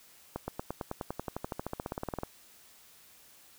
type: accelerating click train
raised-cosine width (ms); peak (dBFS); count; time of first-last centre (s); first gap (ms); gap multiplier
1; -20; 25; 0.36-2.234; 120; 0.96
effects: white hiss -58 dBFS RMS until 3.58 s